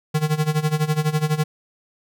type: tone with tremolo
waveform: square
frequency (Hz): 153.4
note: D#3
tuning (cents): -24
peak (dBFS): -16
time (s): 0.14-1.44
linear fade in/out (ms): 10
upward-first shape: sine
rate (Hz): 12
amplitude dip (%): 85
effects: none